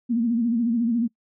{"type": "tone with vibrato", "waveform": "sine", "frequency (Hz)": 233.5, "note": "A#3", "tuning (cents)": 3, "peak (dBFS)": -19, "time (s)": [0.09, 1.08], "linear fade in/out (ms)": 20, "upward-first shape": "sine", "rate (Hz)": 14, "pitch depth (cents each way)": 82, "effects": ["noise-tail reverb RT60 0.1 s tail -25 dB re dry"]}